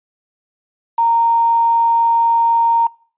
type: tone with quantisation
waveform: sine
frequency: 926 Hz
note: A#5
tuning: 12 cents flat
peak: -11 dBFS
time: 0.98-2.87 s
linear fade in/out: 5 ms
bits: 6
effects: noise-tail reverb RT60 0.5 s tail -25 dB re dry + resampled to 8000 Hz